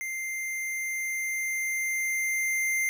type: tone with level ramp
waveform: square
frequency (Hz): 2093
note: C7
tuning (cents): 0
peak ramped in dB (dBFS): -32 to -25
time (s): 0.01-2.89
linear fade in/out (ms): 0
effects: none